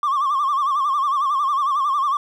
triangle tone with vibrato, 1128 Hz, C#6, 30 cents sharp, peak -14 dBFS, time 0.03-2.17 s, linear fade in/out 2 ms, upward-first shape sine, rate 11 Hz, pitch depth 110 cents each way, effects tanh soft clip ceiling -13 dBFS

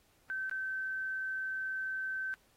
sine tone with dropouts, 1542 Hz, G6, 29 cents flat, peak -34 dBFS, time 0.3-2.34 s, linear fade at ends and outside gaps 0 ms, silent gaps 0.496-0.513 s, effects pink hiss -69 dBFS RMS until 2.56 s + AAC 48 kbps

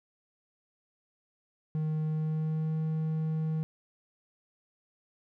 triangle tone with pitch glide, 155.56 to 157.91 Hz, D#3 to D#3, 0 to +26 cents, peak -26 dBFS, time 1.75-3.63 s, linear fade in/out 0 ms, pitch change +26 cents, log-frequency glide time 2.05-2.76 s, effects none

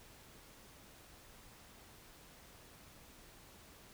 silence, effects pink hiss -59 dBFS RMS until 3.93 s

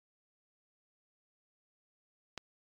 click, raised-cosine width 0.2 ms, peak -22 dBFS, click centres 2.377 s, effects AAC 48 kbps

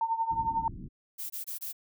sine tone with tremolo, 907 Hz, A#5, 48 cents flat, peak -23 dBFS, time 0.01-0.68 s, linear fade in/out 2 ms, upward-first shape triangle, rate 11 Hz, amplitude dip 85%
pink low-pass noise, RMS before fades -42 dBFS, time 0.3-0.89 s, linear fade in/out 20 ms, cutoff 320 Hz, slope 48 dB/octave
violet noise bursts, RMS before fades -37 dBFS, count 4, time 1.18-1.729 s, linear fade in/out 20 ms, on 120 ms, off 23 ms
effects none

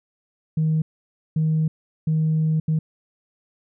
sine tone bursts at uneven times, 157.4 Hz, D#3, 20 cents sharp, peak -16 dBFS, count 4, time 0.57-0.82 / 1.36-1.68 / 2.07-2.6 / 2.68-2.79 s, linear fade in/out 5 ms, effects tanh soft clip ceiling -14 dBFS

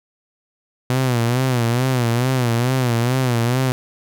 sawtooth tone with vibrato, 123.47 Hz, B2, in tune, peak -12 dBFS, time 0.9-3.72 s, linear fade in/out 0 ms, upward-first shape sine, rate 2.3 Hz, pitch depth 110 cents each way, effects none

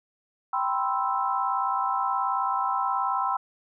sine chord, C major seventh, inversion second, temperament equal, 784 / 987.8 / 1046.5 / 1318.5 Hz, G5 / B5 / C6 / E6, 0 / 0 / 0 / 0 cents, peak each -29 dBFS, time 0.53-3.37 s, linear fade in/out 5 ms, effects none

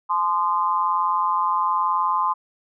sine tone with amplitude modulation, 1036 Hz, C6, 17 cents flat, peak -14 dBFS, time 0.09-2.34 s, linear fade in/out 20 ms, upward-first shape sine, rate 179 Hz, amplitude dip 95%, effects none

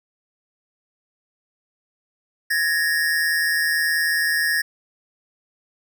square tone pair together, 1686 / 1844.6 Hz, G#6 / A#6, +26 / -19 cents, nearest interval major second, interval 155 cents, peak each -22 dBFS, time 2.5-4.62 s, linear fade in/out 10 ms, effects none

